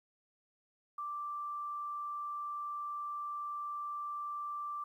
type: tone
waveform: sine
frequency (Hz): 1174.7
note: D6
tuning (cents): 0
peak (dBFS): -37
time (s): 0.98-4.84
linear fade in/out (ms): 5
effects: 12-bit